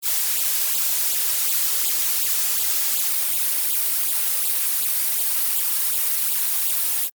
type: noise with flanger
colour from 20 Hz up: blue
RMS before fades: -21 dBFS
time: 0.02-7.1 s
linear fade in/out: 50 ms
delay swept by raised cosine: 0.25 to 3.15 ms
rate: 2.7 Hz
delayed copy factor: +0.7
effects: Opus 48 kbps